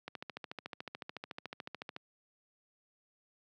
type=click train; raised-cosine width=0.3 ms; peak=-25 dBFS; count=27; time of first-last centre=0.08-1.964 s; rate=13.8 Hz; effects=high-pass 150 Hz 12 dB/octave